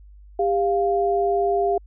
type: tone pair together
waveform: sine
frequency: 399.3 / 698 Hz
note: G4 / F5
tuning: +32 / -1 cents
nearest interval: minor seventh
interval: 967 cents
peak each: -20 / -21 dBFS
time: 0.39-1.78 s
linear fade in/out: 5 ms
effects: added 50 Hz sine -43 dBFS peak until 1.86 s